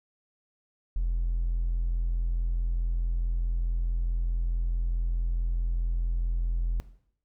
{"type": "tone", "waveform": "triangle", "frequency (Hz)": 42.33, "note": "E1", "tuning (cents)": 47, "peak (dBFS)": -21, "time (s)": [0.96, 6.8], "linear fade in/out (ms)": 0, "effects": ["noise-tail reverb RT60 0.7 s tail -18 dB re dry", "tanh soft clip ceiling -21 dBFS"]}